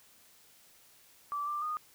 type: tone with pitch steps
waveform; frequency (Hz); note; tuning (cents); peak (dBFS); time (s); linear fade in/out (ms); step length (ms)
sine; 1162 / 1183 / 1229; D6 / D6 / D#6; -19 / +12 / -22; -32; 1.32-1.77; 0; 150
effects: white hiss -61 dBFS RMS until 1.94 s